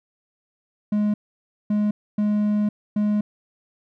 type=tone bursts at uneven times; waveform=triangle; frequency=209.1 Hz; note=G#3; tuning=12 cents sharp; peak=-16 dBFS; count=4; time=0.92-1.14 / 1.7-1.91 / 2.18-2.69 / 2.96-3.21 s; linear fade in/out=5 ms; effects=none